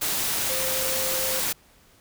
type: tone in noise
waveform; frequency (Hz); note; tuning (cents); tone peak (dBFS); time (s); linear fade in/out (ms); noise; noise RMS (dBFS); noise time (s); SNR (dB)
sine; 523.3; C5; 0; -31; 0.49-1.4; 10; white; -26; 0.01-1.53; -8
effects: pink hiss -57 dBFS RMS until 2 s